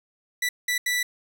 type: tone bursts at uneven times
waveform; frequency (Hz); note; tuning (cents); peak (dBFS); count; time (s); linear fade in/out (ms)
sawtooth; 1970; B6; -5; -19; 3; 0.42-0.49 / 0.68-0.78 / 0.86-1.03; 5
effects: none